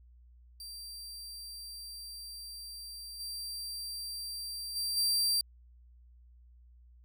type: tone with level steps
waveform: sawtooth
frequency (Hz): 4705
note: D8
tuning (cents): +2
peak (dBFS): -40 / -35 / -29 / -24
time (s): 0.6-5.41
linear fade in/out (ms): 2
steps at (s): 3.19 / 4.75 / 4.96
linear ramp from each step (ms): 20
effects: added 60 Hz sine -55 dBFS peak until 7.04 s